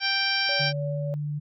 harmonic tone, 784 Hz, G5, in tune, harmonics 1 / 2 / 3 / 4 / 5 / 6 / 7, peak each -34 / -28 / -29 / -31 / -35 / -30 / -29 dBFS, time 0-0.73 s, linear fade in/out 50 ms
sine tone with tremolo, 571 Hz, D5, 49 cents flat, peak -30 dBFS, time 0.49-1.14 s, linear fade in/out 0 ms, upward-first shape sine, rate 3.3 Hz, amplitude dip 25%
sine tone with pitch glide, 145.5 to 147.79 Hz, D3 to D3, -16 to +11 cents, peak -27 dBFS, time 0.59-1.4 s, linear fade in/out 20 ms, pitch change +27 cents, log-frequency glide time 0.69-0.98 s
effects none

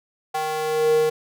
square tone with high-pass filter sweep, 155.56 Hz, D#3, in tune, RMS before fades -21 dBFS, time 0.34-1.1 s, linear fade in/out 10 ms, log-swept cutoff 700 to 410 Hz, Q 5.9, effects none

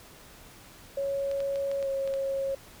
sine tone with pitch glide, 554 to 544.5 Hz, C#5 to C#5, -1 to -31 cents, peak -27 dBFS, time 0.97-2.55 s, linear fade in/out 5 ms, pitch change -30 cents, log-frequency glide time 1.81-1.88 s
clicks, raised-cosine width 0.2 ms, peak -26 dBFS, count 7, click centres 1.314 / 1.404 / 1.558 / 1.715 / 1.827 / 2.076 / 2.139 s
effects pink hiss -51 dBFS RMS until 2.8 s

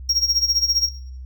triangle tone with tremolo, 5588 Hz, F8, in tune, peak -13 dBFS, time 0.09-0.89 s, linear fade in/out 5 ms, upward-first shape sine, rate 15 Hz, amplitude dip 75%, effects noise-tail reverb RT60 0.6 s tail -18 dB re dry + added 64 Hz sine -32 dBFS peak until 1.25 s

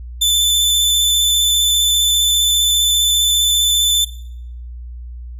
sawtooth tone with vibrato, 3520 Hz, A7, in tune, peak -9 dBFS, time 0.21-4.05 s, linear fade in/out 10 ms, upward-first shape square, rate 15 Hz, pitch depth 14 cents each way, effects noise-tail reverb RT60 0.7 s tail -19 dB re dry + added 60 Hz sine -28 dBFS peak until 5.39 s

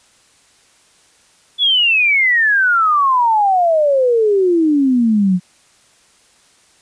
sine exponential sweep, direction down, 3473 to 175.6 Hz, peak -10 dBFS, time 1.58-5.4 s, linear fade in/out 50 ms, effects white hiss -52 dBFS RMS until 6.81 s + resampled to 22050 Hz

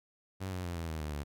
sawtooth tone with pitch steps, 95.3 / 91.05 / 86.99 / 83.11 / 79.4 / 75.86 / 72.47 Hz, G2 / F#2 / F2 / E2 / D#2 / D#2 / D2, -48 / -27 / -6 / +15 / +36 / -43 / -22 cents, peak -32 dBFS, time 0.4-1.24 s, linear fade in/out 20 ms, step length 120 ms, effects none

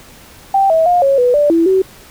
sine tone with pitch steps, 782 / 647 / 710 / 549 / 492.7 / 586 / 332 / 379.5 Hz, G5 / E5 / F5 / C#5 / B4 / D5 / E4 / F#4, -4 / -32 / +28 / -17 / -4 / -4 / +12 / +44 cents, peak -8 dBFS, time 0.54-1.82 s, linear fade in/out 5 ms, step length 160 ms, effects pink hiss -40 dBFS RMS until 2.1 s

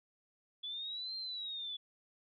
sine linear two-way sweep, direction up then down, 3423 to 4186 to 3423 Hz, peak -39 dBFS, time 0.63-1.77 s, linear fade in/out 10 ms, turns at 1.16 s, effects none

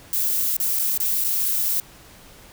violet noise with dropouts, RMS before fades -22 dBFS, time 0.13-1.8 s, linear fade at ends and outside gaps 1 ms, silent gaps 0.567-0.6 / 0.79-0.794 / 0.976-1.001 / 1.24-1.245 s, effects pink hiss -47 dBFS RMS until 2.52 s

